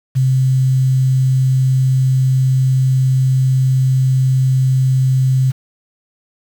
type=tone with quantisation; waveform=sine; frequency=130.81 Hz; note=C3; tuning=in tune; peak=-10 dBFS; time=0.15-5.52 s; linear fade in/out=20 ms; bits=6; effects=none